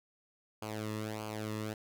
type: tone with flanger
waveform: sawtooth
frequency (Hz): 107.8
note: A2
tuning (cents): -35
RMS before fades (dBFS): -39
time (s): 0.62-1.74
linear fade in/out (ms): 5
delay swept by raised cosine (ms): 0.53 to 1.33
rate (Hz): 1.6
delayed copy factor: -0.75
effects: none